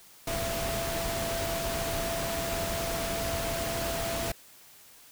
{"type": "tone in noise", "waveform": "sine", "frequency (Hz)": 671, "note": "E5", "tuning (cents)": 31, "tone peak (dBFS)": -33, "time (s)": [0.27, 4.32], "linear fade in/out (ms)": 5, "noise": "pink", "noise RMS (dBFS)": -33, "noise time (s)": [0.27, 4.32], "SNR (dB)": -3, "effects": ["white hiss -54 dBFS RMS until 5.11 s"]}